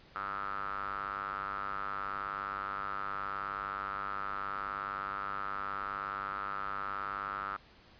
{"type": "tone with band-pass filter", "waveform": "square", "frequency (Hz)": 49.59, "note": "G1", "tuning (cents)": 21, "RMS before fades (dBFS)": -38, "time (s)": [0.15, 7.57], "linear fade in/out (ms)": 10, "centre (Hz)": 1300, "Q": 9.7, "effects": ["pink hiss -59 dBFS RMS until 7.99 s", "resampled to 11025 Hz"]}